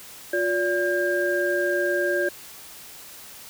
sine tone cluster, 355.8 / 576 / 1605 Hz, F4 / D5 / G6, +32 / -34 / +40 cents, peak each -25 dBFS, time 0.33-2.29 s, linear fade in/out 5 ms, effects white hiss -43 dBFS RMS until 3.49 s

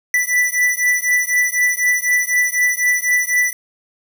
square beating tone pair, 1975.5 / 1979.5 Hz, B6 / B6, 0 / +3 cents, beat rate 4 Hz, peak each -18 / -18 dBFS, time 0.14-3.53 s, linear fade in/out 2 ms, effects 7-bit

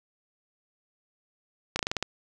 slowing click train, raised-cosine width 0.2 ms, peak -10 dBFS, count 7, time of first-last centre 1.76-2.026 s, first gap 32 ms, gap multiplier 1.13, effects none

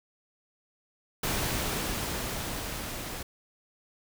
pink noise with level ramp, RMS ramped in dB -29 to -38 dBFS, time 1.23-3.23 s, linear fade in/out 5 ms, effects none

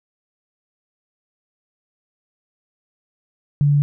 sine tone, 144.4 Hz, D3, 29 cents flat, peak -12 dBFS, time 3.61-3.82 s, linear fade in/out 0 ms, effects none

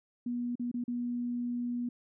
sine tone with dropouts, 242.1 Hz, B3, 34 cents flat, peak -31 dBFS, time 0.26-1.89 s, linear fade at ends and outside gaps 5 ms, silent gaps 0.555-0.595 / 0.715-0.741 / 0.84-0.879 s, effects none

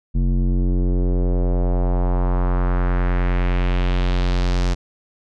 square tone with low-pass filter sweep, 44.85 Hz, F1, 47 cents sharp, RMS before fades -18 dBFS, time 0.14-4.75 s, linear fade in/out 20 ms, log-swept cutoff 210 to 5900 Hz, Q 1.7, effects none

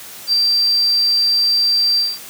sine tone with ADSR envelope, 4700 Hz, D8, 1 cent sharp, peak -10 dBFS, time 0.27-2.19 s, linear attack 59 ms, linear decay 4 ms, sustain -2 dB, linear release 210 ms, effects white hiss -35 dBFS RMS until 2.29 s + high-pass 100 Hz 12 dB/octave

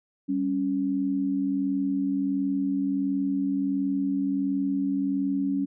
sine tone pair together, 196.58 / 278 Hz, G3 / C#4, +5 / +5 cents, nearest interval tritone, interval 600 cents, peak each -30 / -24 dBFS, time 0.28-5.66 s, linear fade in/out 20 ms, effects none

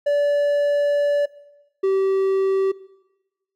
triangle tone pair in turn, 578 / 385.8 Hz, D5 / G4, -28 / -28 cents, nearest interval perfect fifth, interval 700 cents, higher first, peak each -14 dBFS, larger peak neither, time 0.06-1.26 / 1.83-2.72 s, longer first, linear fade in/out 10 ms, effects noise-tail reverb RT60 1.0 s tail -19 dB re dry

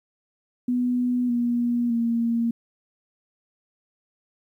sine tone with pitch steps, 246.9 / 239.6 / 232.5 Hz, B3 / A#3 / A#3, 0 / +48 / -4 cents, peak -20 dBFS, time 0.68-2.51 s, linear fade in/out 5 ms, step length 610 ms, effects 10-bit

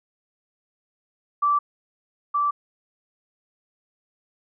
sine tone pair in turn, 1164 / 1164 Hz, D6 / D6, -16 / -16 cents, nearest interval unison, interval 0 cents, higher neither, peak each -17 / -19 dBFS, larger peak first, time 1.42-1.59 / 2.34-2.51 s, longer neither, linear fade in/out 10 ms, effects none

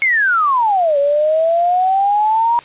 sine exponential two-way sweep, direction down then up, 2208 to 559 to 958 Hz, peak -11 dBFS, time 0.02-2.59 s, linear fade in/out 0 ms, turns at 0.98 s, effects white hiss -39 dBFS RMS until 2.64 s + resampled to 8000 Hz

